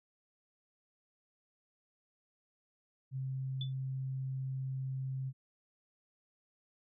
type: tone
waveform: sine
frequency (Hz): 132.4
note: C3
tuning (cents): +21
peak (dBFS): -35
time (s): 3.11-5.33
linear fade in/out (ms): 50
type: tone with exponential decay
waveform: sine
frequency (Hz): 3480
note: A7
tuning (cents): -20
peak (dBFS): -36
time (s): 3.61-3.73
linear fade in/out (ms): 2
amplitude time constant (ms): 24
effects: none